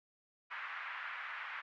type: band-pass noise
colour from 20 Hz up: pink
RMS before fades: -44 dBFS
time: 0.5-1.62 s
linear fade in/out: 20 ms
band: 1200 to 2200 Hz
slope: 24 dB/octave
effects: none